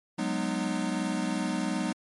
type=chord; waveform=square; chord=G# minor seventh; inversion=third; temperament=equal with one note detuned; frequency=185 / 207.7 / 246.9 / 305.4 Hz; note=F#3 / G#3 / B3 / D#4; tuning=0 / 0 / 0 / -32 cents; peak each=-34 dBFS; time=0.18-1.93 s; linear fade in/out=10 ms; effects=MP3 48 kbps